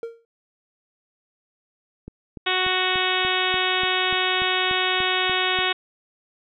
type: tone with exponential decay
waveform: triangle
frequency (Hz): 461.6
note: A#4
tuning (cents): -17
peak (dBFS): -23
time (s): 0.03-0.25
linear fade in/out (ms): 1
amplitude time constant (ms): 47
type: click train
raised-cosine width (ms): 3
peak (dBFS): -23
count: 13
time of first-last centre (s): 2.08-5.589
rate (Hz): 3.42
type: harmonic tone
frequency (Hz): 370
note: F#4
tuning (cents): 0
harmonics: 1 / 2 / 3 / 4 / 5 / 6 / 7 / 8 / 9 / 10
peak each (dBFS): -29 / -29 / -29 / -29 / -29 / -29 / -29 / -29 / -29 / -29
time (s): 2.46-5.73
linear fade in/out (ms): 10
effects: none